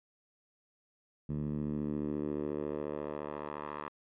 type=tone with band-pass filter sweep; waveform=10% pulse; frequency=74.2 Hz; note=D2; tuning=18 cents sharp; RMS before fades=-37 dBFS; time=1.29-3.89 s; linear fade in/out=5 ms; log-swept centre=160 to 1100 Hz; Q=1.7; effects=resampled to 8000 Hz